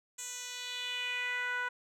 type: tone with band-pass filter sweep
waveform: 10% pulse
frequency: 493.9 Hz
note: B4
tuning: in tune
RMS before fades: -37 dBFS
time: 0.18-1.69 s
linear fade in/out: 10 ms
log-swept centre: 7500 to 1300 Hz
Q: 2.6
effects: none